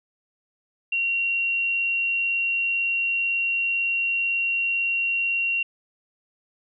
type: tone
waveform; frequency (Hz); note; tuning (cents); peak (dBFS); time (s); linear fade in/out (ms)
sine; 2749; F7; -28; -21; 0.92-5.63; 5
effects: none